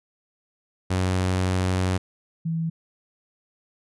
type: tone pair in turn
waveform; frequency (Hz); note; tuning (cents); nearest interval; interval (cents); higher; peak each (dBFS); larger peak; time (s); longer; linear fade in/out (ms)
sawtooth / sine; 92.5 / 163.54; F#2 / E3; 0 / -13; minor seventh; 987; second; -17 / -23; first; 0.9-1.98 / 2.45-2.7; first; 10
effects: resampled to 24000 Hz